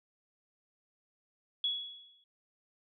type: tone with exponential decay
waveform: sine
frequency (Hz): 3367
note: G#7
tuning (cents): +23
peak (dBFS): -27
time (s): 1.64-2.24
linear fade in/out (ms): 2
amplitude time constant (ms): 130
effects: none